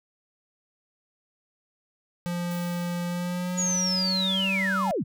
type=tone with pitch glide; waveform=square; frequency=174.61 to 192.63 Hz; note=F3 to G3; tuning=0 to -30 cents; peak=-28 dBFS; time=2.26-4.91 s; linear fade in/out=0 ms; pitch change=+170 cents; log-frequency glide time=3.06-4.48 s
type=noise with exponential decay; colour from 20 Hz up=blue; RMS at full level=-44 dBFS; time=2.51-4.03 s; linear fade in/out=0 ms; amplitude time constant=330 ms
type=linear sweep; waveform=sine; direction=down; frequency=6890 to 91 Hz; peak=-24 dBFS; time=3.57-5.04 s; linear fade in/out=20 ms
effects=none